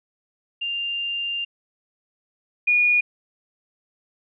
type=tone pair in turn; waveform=sine; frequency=2794 / 2445 Hz; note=F7 / D#7; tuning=0 / -31 cents; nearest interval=major second; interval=231 cents; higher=first; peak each=-24 / -15 dBFS; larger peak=second; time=0.61-1.45 / 2.67-3.01 s; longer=first; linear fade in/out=10 ms; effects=none